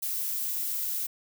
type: noise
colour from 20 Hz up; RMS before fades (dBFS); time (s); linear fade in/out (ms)
violet; -31; 0.02-1.07; 10
effects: none